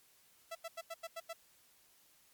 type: tone bursts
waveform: sawtooth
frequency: 664 Hz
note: E5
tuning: 12 cents sharp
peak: -37 dBFS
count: 7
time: 0.51-1.333 s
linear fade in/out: 10 ms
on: 43 ms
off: 87 ms
effects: white hiss -67 dBFS RMS until 2.33 s + MP3 96 kbps